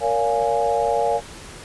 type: chord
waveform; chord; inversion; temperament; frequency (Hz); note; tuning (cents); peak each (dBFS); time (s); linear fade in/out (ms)
sine; Bb minor seventh; none; equal with one note detuned; 466.2 / 568.6 / 698.5 / 830.6; Bb4 / Db5 / F5 / Ab5; 0 / +44 / 0 / 0; -23; 0-1.21; 50
effects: pink hiss -39 dBFS RMS until 1.64 s + resampled to 24000 Hz